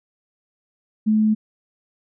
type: tone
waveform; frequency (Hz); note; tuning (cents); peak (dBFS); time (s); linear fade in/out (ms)
sine; 215.8; A3; -33; -14; 1.06-1.35; 20
effects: none